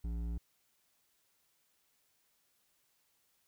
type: tone with hard clipping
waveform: sine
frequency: 57.3 Hz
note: A#1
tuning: 29 cents flat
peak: -37 dBFS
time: 0.04-0.38 s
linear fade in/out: 5 ms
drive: 10 dB
effects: white hiss -75 dBFS RMS until 3.47 s